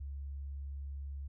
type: tone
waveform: sine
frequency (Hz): 69.7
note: C#2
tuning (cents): +10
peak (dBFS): -39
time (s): 0-1.28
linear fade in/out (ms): 10
effects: none